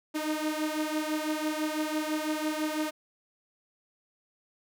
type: beating tone pair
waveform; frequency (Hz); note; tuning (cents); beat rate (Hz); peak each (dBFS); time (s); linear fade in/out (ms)
sawtooth; 305.6 / 311.6; D#4 / D#4; -31 / +3; 6; -27 / -29; 0.14-2.91; 20
effects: none